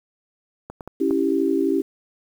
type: clicks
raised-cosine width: 1 ms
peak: -20 dBFS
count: 4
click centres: 0.7 / 0.808 / 0.876 / 1.109 s
type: chord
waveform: sine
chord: C# diminished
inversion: none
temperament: equal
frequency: 277.2 / 329.6 / 392 Hz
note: C#4 / E4 / G4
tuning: 0 / 0 / 0 cents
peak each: -22 dBFS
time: 1-1.82 s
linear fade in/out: 10 ms
effects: 8-bit